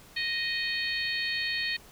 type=harmonic tone; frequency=622.3 Hz; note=D#5; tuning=in tune; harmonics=3 / 4 / 5 / 6 / 7; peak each=-32 / -34 / -38 / -38 / -34 dBFS; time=0.16-1.77 s; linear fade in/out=10 ms; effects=pink hiss -53 dBFS RMS until 1.91 s